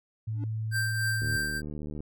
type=tone; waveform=sine; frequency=110 Hz; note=A2; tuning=in tune; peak=-29 dBFS; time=0.27-1.37 s; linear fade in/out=10 ms
type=tone with exponential growth; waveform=triangle; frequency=288.6 Hz; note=D4; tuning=30 cents flat; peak=-31 dBFS; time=0.29-0.44 s; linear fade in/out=1 ms; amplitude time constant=32 ms
type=tone with tremolo; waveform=square; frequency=1571 Hz; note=G6; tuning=3 cents sharp; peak=-27 dBFS; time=0.71-1.62 s; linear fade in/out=50 ms; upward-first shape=triangle; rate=3.4 Hz; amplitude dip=50%
type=click train; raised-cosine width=3 ms; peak=-26 dBFS; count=60; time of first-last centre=1.22-2.005 s; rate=75.2 Hz
effects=none

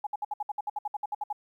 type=tone bursts; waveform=sine; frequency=834 Hz; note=G#5; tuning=7 cents sharp; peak=-28 dBFS; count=15; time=0.04-1.328 s; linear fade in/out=5 ms; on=28 ms; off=62 ms; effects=11-bit

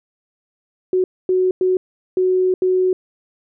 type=tone bursts at uneven times; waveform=sine; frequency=370 Hz; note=F#4; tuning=in tune; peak=-13 dBFS; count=5; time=0.93-1.04 / 1.29-1.51 / 1.61-1.77 / 2.17-2.54 / 2.62-2.93 s; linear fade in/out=2 ms; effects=none

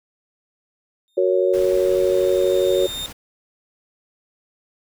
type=tone with exponential growth; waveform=40% pulse; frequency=3652 Hz; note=A#7; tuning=36 cents flat; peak=-24 dBFS; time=1.08-3.06 s; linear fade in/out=0 ms; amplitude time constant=430 ms
type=chord; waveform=sine; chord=F# major; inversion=none; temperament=just; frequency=370 / 462.5 / 555 Hz; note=F#4 / A#4 / C#5; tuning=0 / -14 / +2 cents; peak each=-18 / -22 / -19 dBFS; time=1.17-2.87 s; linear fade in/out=10 ms
type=noise; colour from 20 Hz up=pink; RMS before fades=-37 dBFS; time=1.53-3.13 s; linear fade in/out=10 ms
effects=none

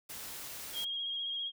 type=noise; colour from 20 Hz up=white; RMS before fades=-44 dBFS; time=0.09-0.85 s; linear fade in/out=10 ms
type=tone with vibrato; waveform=sine; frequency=3260 Hz; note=G#7; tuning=33 cents flat; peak=-34 dBFS; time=0.73-1.52 s; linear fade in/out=50 ms; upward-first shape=sine; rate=15 Hz; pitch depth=28 cents each way
effects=none

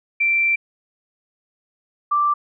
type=tone pair in turn; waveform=sine; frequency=2349 / 1174.5 Hz; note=D7 / D6; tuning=0 / 0 cents; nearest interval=octave; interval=1200 cents; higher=first; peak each=-15 dBFS; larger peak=neither; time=0.2-0.56 / 2.11-2.34 s; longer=first; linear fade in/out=10 ms; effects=none

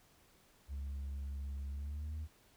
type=tone with pitch glide; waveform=sine; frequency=69.3 to 77.34 Hz; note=C#2 to D#2; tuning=0 to -10 cents; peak=-36 dBFS; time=0.68-2.28 s; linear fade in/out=50 ms; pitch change=+190 cents; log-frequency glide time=1.71-2.16 s; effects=tanh soft clip ceiling -38 dBFS + pink hiss -67 dBFS RMS until 2.56 s

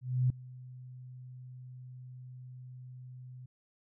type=tone with ADSR envelope; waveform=sine; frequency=126.6 Hz; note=B2; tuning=43 cents sharp; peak=-23 dBFS; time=0.01-3.46 s; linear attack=290 ms; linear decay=3 ms; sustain=-22 dB; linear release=6 ms; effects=none

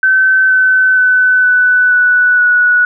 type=tone with pitch steps; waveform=sine; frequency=1533 / 1519.8 / 1506.7 / 1493.7 / 1480.8 / 1468 Hz; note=G6 / F#6 / F#6 / F#6 / F#6 / F#6; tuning=-39 / +46 / +31 / +16 / +1 / -14 cents; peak=-6 dBFS; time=0.03-2.85 s; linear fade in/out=2 ms; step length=470 ms; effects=none

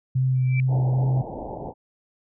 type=tone with vibrato; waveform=sine; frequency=129.2 Hz; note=C3; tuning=21 cents flat; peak=-18 dBFS; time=0.15-1.22 s; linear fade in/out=10 ms; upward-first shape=triangle; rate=2.4 Hz; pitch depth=18 cents each way
type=tone with exponential growth; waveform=sine; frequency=2331 Hz; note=D7; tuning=14 cents flat; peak=-26 dBFS; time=0.35-0.6 s; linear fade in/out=1 ms; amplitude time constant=54 ms
type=low-pass noise; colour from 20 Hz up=white; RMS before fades=-34 dBFS; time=0.67-1.74 s; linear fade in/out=50 ms; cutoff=890 Hz; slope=96 dB/octave
effects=none

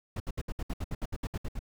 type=noise bursts; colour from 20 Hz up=brown; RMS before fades=-33 dBFS; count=14; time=0.16-1.592 s; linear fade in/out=5 ms; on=41 ms; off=66 ms; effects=none

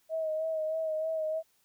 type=tone with vibrato; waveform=sine; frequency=634 Hz; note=D#5; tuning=32 cents sharp; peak=-29 dBFS; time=0.09-1.43 s; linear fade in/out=50 ms; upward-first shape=sine; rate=3.2 Hz; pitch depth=32 cents each way; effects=white hiss -70 dBFS RMS until 1.64 s

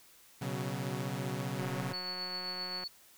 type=chord; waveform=sawtooth; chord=B suspended second; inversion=none; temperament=equal with one note detuned; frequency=123.47 / 138.59 / 186.61 Hz; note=B2 / C#3 / F#3; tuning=0 / 0 / +15 cents; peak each=-35 / -34 / -36 dBFS; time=0.41-1.93 s; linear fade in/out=10 ms
type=click train; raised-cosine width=0.5 ms; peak=-30 dBFS; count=228; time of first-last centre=1.59-2.837 s; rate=182 Hz
type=tone with tremolo; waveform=sine; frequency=4435 Hz; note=C#8; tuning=in tune; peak=-35 dBFS; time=1.93-2.88 s; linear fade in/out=10 ms; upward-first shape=triangle; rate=7.6 Hz; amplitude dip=45%
effects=white hiss -60 dBFS RMS until 3.17 s

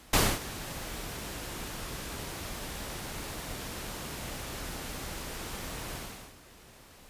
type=noise with ADSR envelope; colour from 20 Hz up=pink; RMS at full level=-21 dBFS; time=0.13-6.37 s; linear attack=6 ms; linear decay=250 ms; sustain=-18 dB; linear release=410 ms; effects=pink hiss -54 dBFS RMS until 7.09 s + resampled to 32000 Hz

